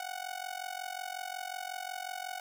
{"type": "tone with amplitude modulation", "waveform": "sawtooth", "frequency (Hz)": 740, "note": "F#5", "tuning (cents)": 0, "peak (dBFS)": -30, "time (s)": [0, 2.4], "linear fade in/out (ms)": 2, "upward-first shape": "sine", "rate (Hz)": 45.5, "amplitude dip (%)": 90, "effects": []}